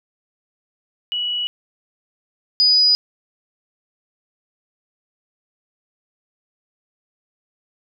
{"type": "tone pair in turn", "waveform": "sine", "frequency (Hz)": [2934, 4949], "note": ["F#7", "D#8"], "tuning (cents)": [-15, -10], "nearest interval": "major sixth", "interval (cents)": 905, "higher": "second", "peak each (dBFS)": [-20, -11], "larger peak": "second", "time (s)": [[1.12, 1.47], [2.6, 2.95]], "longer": "neither", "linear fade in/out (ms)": 0, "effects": []}